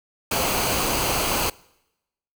pink noise with comb filter, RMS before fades -23 dBFS, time 0.31-1.5 s, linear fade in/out 5 ms, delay 0.55 ms, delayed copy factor -0.5, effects noise-tail reverb RT60 0.9 s tail -24 dB re dry

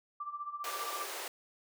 sine tone with tremolo, 1174.7 Hz, D6, in tune, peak -35 dBFS, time 0.2-1.05 s, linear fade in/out 5 ms, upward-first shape sine, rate 15 Hz, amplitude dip 75%
pink high-pass noise, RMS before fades -41 dBFS, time 0.64-1.28 s, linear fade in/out 2 ms, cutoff 370 Hz, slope 48 dB/octave
effects none

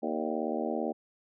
harmonic tone with a mistuned harmonic, 77.9 Hz, D#2, 3 cents sharp, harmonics 3 / 4 / 5 / 6 / 7 / 8 / 9 / 10, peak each -35 / -36 / -37 / -38 / -38 / -39 / -40 / -40 dBFS, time 0.02-0.93 s, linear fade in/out 20 ms, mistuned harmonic 7, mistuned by +55 cents, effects none

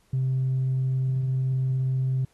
triangle tone with tanh clipping, 130.81 Hz, C3, in tune, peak -22 dBFS, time 0.13-2.25 s, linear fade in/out 5 ms, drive 5 dB, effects pink hiss -65 dBFS RMS until 2.33 s + AAC 32 kbps

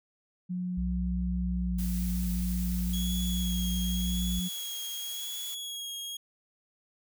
sine tone, 180.5 Hz, F#3, 43 cents flat, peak -30 dBFS, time 0.49-4.49 s, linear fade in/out 20 ms
sine tone with pitch glide, 62.4 to 58.22 Hz, B1 to A#1, +19 to -2 cents, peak -30 dBFS, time 0.77-4.4 s, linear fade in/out 10 ms, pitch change -121 cents, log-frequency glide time 1.44-1.77 s
blue noise, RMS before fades -42 dBFS, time 1.78-5.55 s, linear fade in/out 10 ms
sawtooth tone with vibrato, 3322 Hz, G#7, in tune, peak -33 dBFS, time 2.93-6.17 s, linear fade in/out 5 ms, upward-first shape sine, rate 0.9 Hz, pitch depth 29 cents each way
effects none

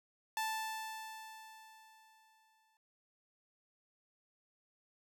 sawtooth tone with exponential decay, 880 Hz, A5, in tune, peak -30 dBFS, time 0.37-2.77 s, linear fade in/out 1 ms, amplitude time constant 520 ms, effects none

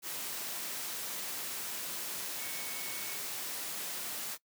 sine tone in noise, 2217 Hz, C#7, in tune, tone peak -47 dBFS, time 2.36-3.19 s, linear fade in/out 50 ms, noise white, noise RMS -39 dBFS, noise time 0.02-4.38 s, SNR -11 dB, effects noise-tail reverb RT60 0.1 s tail -21 dB re dry + high-pass 150 Hz 12 dB/octave

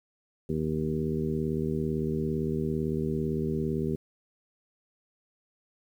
harmonic tone with a mistuned harmonic, 77.78 Hz, D#2, in tune, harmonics 1 / 2 / 3 / 4 / 5 / 6, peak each -38 / -31 / -32 / -38 / -32 / -40 dBFS, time 0.49-3.96 s, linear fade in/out 5 ms, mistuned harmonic 1, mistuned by -19 cents, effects 10-bit

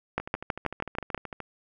two click trains, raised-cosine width 0.5 ms, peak -21 / -11 dBFS, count 17 / 7, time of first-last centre 0.2-1.403 / 0.18-1.146 s, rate 13.3 / 6.21 Hz, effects none

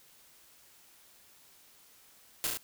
white noise with echo, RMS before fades -31 dBFS, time 2.44-2.47 s, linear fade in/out 0 ms, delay 34 ms, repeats 3, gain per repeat -2 dB, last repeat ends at 2.572 s, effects white hiss -60 dBFS RMS until 2.63 s

